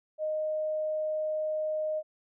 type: tone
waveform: sine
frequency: 619 Hz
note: D#5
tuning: 9 cents flat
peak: -28 dBFS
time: 0.18-2.03 s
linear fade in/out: 50 ms
effects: none